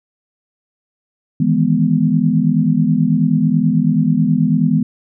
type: chord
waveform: sine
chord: E major seventh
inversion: third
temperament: equal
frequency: 155.56 / 164.81 / 207.7 / 246.9 Hz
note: D#3 / E3 / G#3 / B3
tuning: 0 / 0 / 0 / 0 cents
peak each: -19 / -16 / -17 / -16 dBFS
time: 1.4-4.83 s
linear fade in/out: 5 ms
effects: none